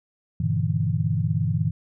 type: chord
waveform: sine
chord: E half-diminished seventh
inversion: first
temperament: just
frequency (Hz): 98.89 / 118.67 / 148.33 / 164.81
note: G2 / Bb2 / D3 / E3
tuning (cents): +16 / +31 / +18 / 0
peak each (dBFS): -26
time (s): 0.4-1.71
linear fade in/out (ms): 5
effects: none